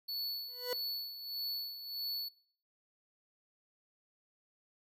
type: tone with tremolo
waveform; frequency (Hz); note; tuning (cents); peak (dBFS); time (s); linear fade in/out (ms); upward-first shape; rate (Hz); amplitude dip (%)
square; 4435; C#8; 0; -35; 0.08-2.29; 10; sine; 1.6; 65
type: tone with exponential growth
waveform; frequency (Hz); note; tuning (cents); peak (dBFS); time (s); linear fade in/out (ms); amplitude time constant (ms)
40% pulse; 493.6; B4; -1; -31; 0.48-0.73; 1; 54
effects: noise-tail reverb RT60 0.6 s tail -23 dB re dry